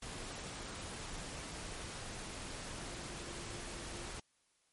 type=tone in noise; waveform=sine; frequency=347.4 Hz; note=F4; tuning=9 cents flat; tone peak=-54 dBFS; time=2.82-4.15 s; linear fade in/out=5 ms; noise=pink; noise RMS=-45 dBFS; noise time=0.02-4.2 s; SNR=-12 dB; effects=white hiss -75 dBFS RMS until 4.72 s + MP3 48 kbps